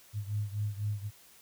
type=beating tone pair; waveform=sine; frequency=103 / 107 Hz; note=G#2 / A2; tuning=-14 / -48 cents; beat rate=4 Hz; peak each=-33 / -36 dBFS; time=0.13-1.11 s; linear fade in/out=50 ms; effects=white hiss -58 dBFS RMS until 1.41 s